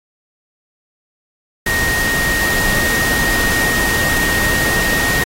sine tone in noise, 1864.7 Hz, A#6, in tune, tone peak -16 dBFS, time 1.66-5.24 s, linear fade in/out 5 ms, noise pink, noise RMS -19 dBFS, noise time 1.66-5.24 s, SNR 0 dB, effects AAC 48 kbps

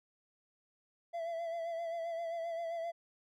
triangle tone with vibrato, 670 Hz, E5, 28 cents sharp, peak -34 dBFS, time 1.13-2.92 s, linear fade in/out 20 ms, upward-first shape sine, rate 7.6 Hz, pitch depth 38 cents each way, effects none

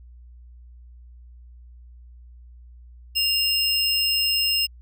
square tone pair together, 2794 / 5154 Hz, F7 / E8, 0 / -40 cents, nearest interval major seventh, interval 1060 cents, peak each -23 dBFS, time 3.15-4.67 s, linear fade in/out 20 ms, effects added 60 Hz sine -43 dBFS peak until 4.81 s

